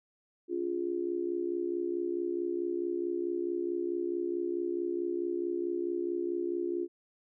sine tone with amplitude modulation, 349.2 Hz, F4, in tune, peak -26 dBFS, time 0.48-6.88 s, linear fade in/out 50 ms, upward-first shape sine, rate 64.6 Hz, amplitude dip 85%, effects none

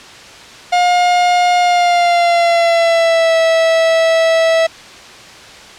45% pulse tone with pitch glide, 713 to 653.8 Hz, F5 to E5, +36 to -14 cents, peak -9 dBFS, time 0.72-4.67 s, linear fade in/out 10 ms, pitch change -150 cents, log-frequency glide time 1.59-3.37 s, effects white hiss -35 dBFS RMS until 5.78 s + low-pass 5000 Hz 12 dB/octave

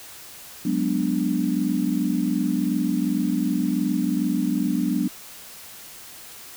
sine chord, G# half-diminished seventh, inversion third, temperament equal, 185 / 207.7 / 246.9 / 293.7 Hz, F#3 / G#3 / B3 / D4, 0 / 0 / 0 / 0 cents, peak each -26 / -27 / -25 / -25 dBFS, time 0.65-5.08 s, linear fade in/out 5 ms, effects white hiss -42 dBFS RMS until 6.56 s

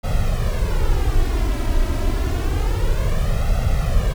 brown noise with flanger, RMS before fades -18 dBFS, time 0.03-4.14 s, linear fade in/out 20 ms, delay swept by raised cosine 1.5 to 3.1 ms, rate 0.28 Hz, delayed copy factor +0.8, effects none

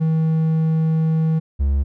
triangle tone pair in turn, 159.9 / 69.68 Hz, D#3 / C#2, +48 / +10 cents, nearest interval octave + major second, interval 1438 cents, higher first, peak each -13 dBFS, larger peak neither, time 0-1.4 / 1.59-1.84 s, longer first, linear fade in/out 20 ms, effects none

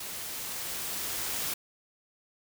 white noise with level ramp, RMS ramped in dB -39 to -32 dBFS, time 0-1.54 s, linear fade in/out 5 ms, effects none

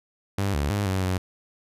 sawtooth tone with pitch steps, 99.2 / 72 / 101.9 / 94.6 / 92.4 Hz, G2 / D2 / G#2 / F#2 / F#2, +21 / -34 / -32 / +39 / -2 cents, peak -19 dBFS, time 0.38-1.18 s, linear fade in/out 5 ms, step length 160 ms, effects resampled to 32000 Hz

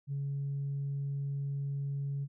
sine tone, 140 Hz, C#3, 18 cents sharp, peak -31 dBFS, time 0.07-2.28 s, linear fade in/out 50 ms, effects tanh soft clip ceiling -29 dBFS

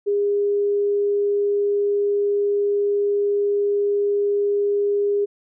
sine tone, 407 Hz, G#4, 35 cents flat, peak -17 dBFS, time 0.06-5.26 s, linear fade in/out 20 ms, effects none

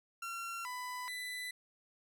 30% pulse tone with pitch steps, 1367 / 997 / 1994 Hz, F6 / B5 / B6, -37 / +16 / +16 cents, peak -37 dBFS, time 0.22-1.51 s, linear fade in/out 5 ms, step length 430 ms, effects none

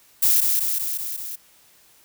violet noise with echo, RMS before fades -17 dBFS, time 0.22-0.41 s, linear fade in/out 10 ms, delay 190 ms, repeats 5, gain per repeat -3 dB, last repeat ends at 1.36 s, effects white hiss -55 dBFS RMS until 2.04 s

